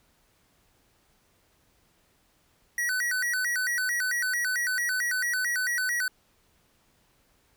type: tone with vibrato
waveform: square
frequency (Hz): 1700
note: G#6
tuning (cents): +40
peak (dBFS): -26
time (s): 2.78-6.08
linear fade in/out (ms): 2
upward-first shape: square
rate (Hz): 4.5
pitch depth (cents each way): 210
effects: pink hiss -66 dBFS RMS until 7.56 s